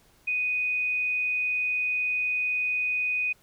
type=tone; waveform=sine; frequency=2489 Hz; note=D#7; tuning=in tune; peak=-24 dBFS; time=0.27-3.33 s; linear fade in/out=10 ms; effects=pink hiss -61 dBFS RMS until 3.42 s